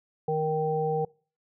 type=harmonic tone; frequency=156 Hz; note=D#3; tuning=5 cents sharp; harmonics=1 / 3 / 5; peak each=-31 / -26 / -30 dBFS; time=0.28-1.05 s; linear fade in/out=5 ms; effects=noise-tail reverb RT60 0.4 s tail -25 dB re dry